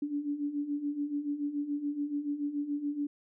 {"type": "beating tone pair", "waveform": "sine", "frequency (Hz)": [285, 292], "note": ["C#4", "D4"], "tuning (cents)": [48, -10], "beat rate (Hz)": 7, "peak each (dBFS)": [-37, -32], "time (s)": [0.02, 3.07], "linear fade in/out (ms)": 5, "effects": []}